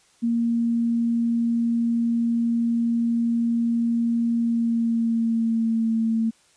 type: tone with pitch glide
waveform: sine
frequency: 233.1 to 225.2 Hz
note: A#3 to A3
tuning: 0 to +40 cents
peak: -19 dBFS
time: 0.22-6.31 s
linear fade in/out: 20 ms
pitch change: -60 cents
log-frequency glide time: 4.37-5.91 s
effects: white hiss -59 dBFS RMS until 6.56 s + resampled to 22050 Hz